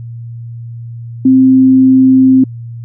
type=tone; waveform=sine; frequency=261.6 Hz; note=C4; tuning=in tune; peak=-3 dBFS; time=1.25-2.44 s; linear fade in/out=5 ms; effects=added 117 Hz sine -23 dBFS peak until 2.84 s